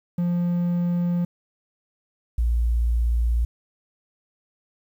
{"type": "tone pair in turn", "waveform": ["triangle", "sine"], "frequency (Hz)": [174.61, 58.27], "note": ["F3", "A#1"], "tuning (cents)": [0, 0], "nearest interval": "octave + perfect fifth", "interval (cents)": 1900, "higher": "first", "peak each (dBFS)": -18, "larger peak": "neither", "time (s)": [[0.18, 1.25], [2.38, 3.45]], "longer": "neither", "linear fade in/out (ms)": 5, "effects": ["9-bit"]}